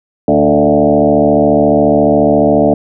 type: tone with frequency modulation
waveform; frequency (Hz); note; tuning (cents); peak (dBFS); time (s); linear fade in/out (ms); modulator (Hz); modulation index
sine; 440; A4; 0; -6; 0.28-2.74; 2; 74.3; 3.5
effects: none